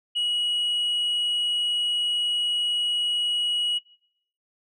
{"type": "tone", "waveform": "sine", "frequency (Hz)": 2911, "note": "F#7", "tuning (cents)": -29, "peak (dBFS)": -20, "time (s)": [0.15, 3.79], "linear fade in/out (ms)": 20, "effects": ["noise-tail reverb RT60 0.7 s tail -23 dB re dry", "tanh soft clip ceiling -21 dBFS"]}